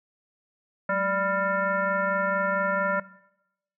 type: tone with frequency modulation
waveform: sine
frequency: 987.8 Hz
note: B5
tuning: in tune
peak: -22 dBFS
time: 0.89-3 s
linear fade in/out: 5 ms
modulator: 400 Hz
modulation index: 1.8
effects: noise-tail reverb RT60 0.8 s tail -18 dB re dry